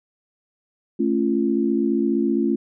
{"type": "chord", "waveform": "sine", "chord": "A augmented", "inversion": "none", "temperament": "just", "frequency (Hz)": [220, 275, 343.8], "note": ["A3", "C#4", "E#4"], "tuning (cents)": [0, -14, -27], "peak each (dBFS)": -22, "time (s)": [0.99, 2.56], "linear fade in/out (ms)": 10, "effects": []}